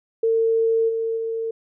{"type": "tone with level steps", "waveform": "sine", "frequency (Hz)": 452.3, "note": "A4", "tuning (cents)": 48, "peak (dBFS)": [-16, -21, -23], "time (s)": [0.23, 1.51], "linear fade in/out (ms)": 5, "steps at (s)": [0.88, 1.16], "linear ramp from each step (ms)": 20, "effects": []}